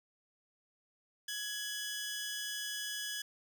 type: tone pair together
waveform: 15% pulse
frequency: 1675.9 / 3000 Hz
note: G#6 / F#7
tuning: +15 / +23 cents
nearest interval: minor seventh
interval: 1008 cents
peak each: -32 / -37 dBFS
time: 1.28-3.22 s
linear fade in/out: 5 ms
effects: none